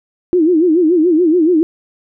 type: tone with vibrato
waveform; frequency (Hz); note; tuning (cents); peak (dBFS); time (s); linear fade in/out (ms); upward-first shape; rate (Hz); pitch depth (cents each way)
sine; 334.6; E4; +26; -8; 0.33-1.63; 0; sine; 7; 160
effects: none